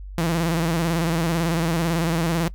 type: tone with vibrato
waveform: sawtooth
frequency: 166.1 Hz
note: E3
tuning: 13 cents sharp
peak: -16 dBFS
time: 0.18-2.48 s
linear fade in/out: 0 ms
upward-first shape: square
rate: 18 Hz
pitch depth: 62 cents each way
effects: noise-tail reverb RT60 0.1 s tail -20 dB re dry + added 48 Hz sine -33 dBFS peak until 2.54 s